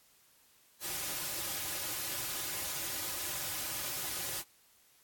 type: noise with comb filter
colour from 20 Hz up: white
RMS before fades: -37 dBFS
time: 0.8-4.44 s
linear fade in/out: 50 ms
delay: 4.4 ms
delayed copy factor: -0.75
effects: white hiss -65 dBFS RMS until 5.03 s + AAC 64 kbps